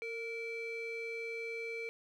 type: ring-modulated tone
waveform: triangle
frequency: 932.3 Hz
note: A#5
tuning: in tune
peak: -33 dBFS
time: 0.02-1.89 s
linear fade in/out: 0 ms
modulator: 1390 Hz
effects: none